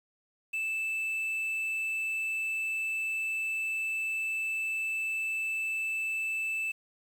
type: tone with quantisation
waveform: triangle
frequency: 2637 Hz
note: E7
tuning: in tune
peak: -28 dBFS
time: 0.53-6.72 s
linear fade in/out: 10 ms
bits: 9
effects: none